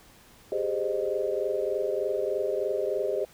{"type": "chord", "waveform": "sine", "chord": "Ab major seventh", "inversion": "third", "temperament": "equal with one note detuned", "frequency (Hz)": [392, 415.3, 523.3, 613], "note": ["G4", "Ab4", "C5", "Eb5"], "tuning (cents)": [0, 0, 0, -26], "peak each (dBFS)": -31, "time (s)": [0.52, 3.25], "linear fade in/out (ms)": 2, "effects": ["pink hiss -55 dBFS RMS until 3.33 s"]}